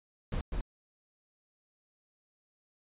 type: noise bursts at uneven times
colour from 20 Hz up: brown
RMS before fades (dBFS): -33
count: 2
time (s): 0.32-0.41 / 0.52-0.61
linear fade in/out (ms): 2
effects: resampled to 8000 Hz